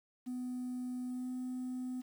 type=tone with pitch glide; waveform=triangle; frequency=250 to 253.1 Hz; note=B3 to B3; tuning=+21 to +43 cents; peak=-34 dBFS; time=0.26-2.02 s; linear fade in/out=20 ms; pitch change=+22 cents; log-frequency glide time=1.08-1.31 s; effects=tanh soft clip ceiling -32 dBFS + 10-bit